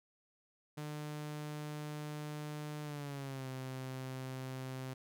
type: tone with pitch glide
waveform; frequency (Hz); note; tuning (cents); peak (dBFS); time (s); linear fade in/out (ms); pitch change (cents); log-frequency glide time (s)
sawtooth; 150 to 130.58; D3 to C3; +37 to -3; -37; 0.77-4.94; 10; -240; 2.83-3.48
effects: none